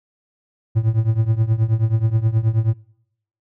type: tone with tremolo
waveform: triangle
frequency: 111.5 Hz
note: A2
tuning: 23 cents sharp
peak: -9 dBFS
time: 0.75-2.74 s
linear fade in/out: 20 ms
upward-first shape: triangle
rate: 9.4 Hz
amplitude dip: 90%
effects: noise-tail reverb RT60 0.8 s tail -26 dB re dry